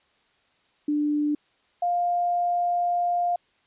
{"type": "tone pair in turn", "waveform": "sine", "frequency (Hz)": [296.1, 702.7], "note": ["D4", "F5"], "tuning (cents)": [14, 10], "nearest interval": "octave + minor third", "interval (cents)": 1496, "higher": "second", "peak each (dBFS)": -21, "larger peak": "neither", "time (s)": [[0.88, 1.35], [1.82, 3.36]], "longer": "second", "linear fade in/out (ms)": 5, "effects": ["white hiss -65 dBFS RMS until 3.66 s", "resampled to 8000 Hz"]}